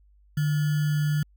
sine tone with sample-and-hold, 149.8 Hz, D3, 35 cents sharp, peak -21 dBFS, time 0.37-1.23 s, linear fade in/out 5 ms, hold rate 1575 Hz, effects added 50 Hz sine -55 dBFS peak until 1.36 s

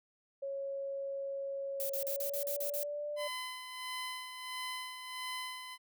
sine tone with pitch glide, 551 to 590.5 Hz, C#5 to D5, -11 to +9 cents, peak -36 dBFS, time 0.42-3.28 s, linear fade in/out 10 ms, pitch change +120 cents, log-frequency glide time 1.94-3.08 s
violet noise bursts, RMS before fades -38 dBFS, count 8, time 1.8-2.832 s, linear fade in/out 0 ms, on 94 ms, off 40 ms
15% pulse tone with tremolo, 1017 Hz, C6, 50 cents flat, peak -31 dBFS, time 3.16-5.78 s, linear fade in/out 50 ms, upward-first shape sine, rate 1.5 Hz, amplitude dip 55%
effects none

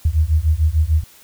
sine beating tone pair, 75.1 / 81.8 Hz, D2 / E2, +39 / -13 cents, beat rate 6.7 Hz, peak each -16 dBFS, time 0.05-1.04 s, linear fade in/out 5 ms, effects white hiss -47 dBFS RMS until 1.23 s

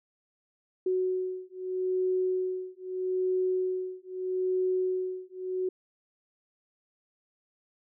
sine beating tone pair, 370 / 370.79 Hz, F#4 / F#4, 0 / +4 cents, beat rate 0.79 Hz, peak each -30 dBFS, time 0.86-5.69 s, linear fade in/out 5 ms, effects none

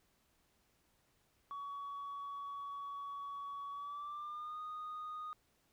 sine tone with pitch glide, 1127 to 1236.1 Hz, C#6 to D#6, +28 to -12 cents, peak -40 dBFS, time 1.51-5.33 s, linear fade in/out 0 ms, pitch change +160 cents, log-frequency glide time 3.71-4.6 s, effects tanh soft clip ceiling -40 dBFS + pink hiss -75 dBFS RMS until 5.72 s

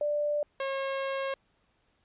sine / sawtooth tone pair in turn, 590 / 542 Hz, D5 / C#5, +8 / -39 cents, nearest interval minor second, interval 147 cents, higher first, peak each -26 dBFS, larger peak neither, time 0.01-0.43 / 0.6-1.34 s, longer second, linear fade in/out 2 ms, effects pink hiss -71 dBFS RMS until 2.04 s + resampled to 8000 Hz

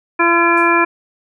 harmonic tone, 340 Hz, F4, 46 cents flat, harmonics 1 / 2 / 3 / 4 / 5 / 7, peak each -16 / -22 / -15 / -18 / -18 / -17 dBFS, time 0.19-0.85 s, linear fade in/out 10 ms
violet noise with exponential decay, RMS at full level -34 dBFS, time 0.57-0.85 s, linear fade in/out 2 ms, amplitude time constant 60 ms
effects resampled to 24000 Hz

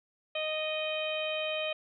harmonic tone with a mistuned harmonic, 621 Hz, D#5, 3 cents flat, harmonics 1 / 2 / 3 / 4 / 5 / 6, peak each -33 / -44 / -47 / -36 / -38 / -44 dBFS, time 0.35-1.73 s, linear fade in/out 5 ms, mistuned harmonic 6, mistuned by +28 cents, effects none

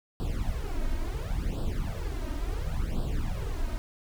brown noise with flanger, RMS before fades -30 dBFS, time 0.2-3.78 s, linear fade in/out 0 ms, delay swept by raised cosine 0.23 to 3.23 ms, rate 0.71 Hz, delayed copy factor +0.95, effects none

